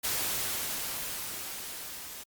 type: noise with level ramp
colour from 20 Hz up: white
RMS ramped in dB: -30 to -43 dBFS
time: 0.03-2.24 s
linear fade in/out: 20 ms
effects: Opus 48 kbps